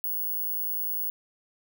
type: tone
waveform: sine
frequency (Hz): 15670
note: B9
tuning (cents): -15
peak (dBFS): -27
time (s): 0.04-1.1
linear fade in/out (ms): 0
effects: none